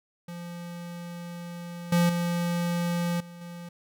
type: tone with level steps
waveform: square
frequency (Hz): 172.9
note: F3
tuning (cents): -17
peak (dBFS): -37 / -20 / -26 / -43 / -39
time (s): 0.28-3.69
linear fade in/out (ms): 5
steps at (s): 1.92 / 2.09 / 3.2 / 3.41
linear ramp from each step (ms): 5
effects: none